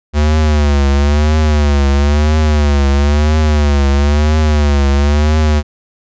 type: tone with vibrato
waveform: square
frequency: 73.42 Hz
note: D2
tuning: in tune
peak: -9 dBFS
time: 0.13-5.63 s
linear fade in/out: 50 ms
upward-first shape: triangle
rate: 1 Hz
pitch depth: 110 cents each way
effects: resampled to 16000 Hz